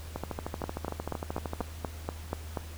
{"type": "two click trains", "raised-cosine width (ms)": 1, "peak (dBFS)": [-17, -19], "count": [9, 20], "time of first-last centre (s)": [[0.64, 2.572], [0.16, 1.61]], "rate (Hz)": [4.14, 13.1], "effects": ["added 79 Hz sine -40 dBFS peak until 2.77 s", "pink hiss -49 dBFS RMS until 2.77 s"]}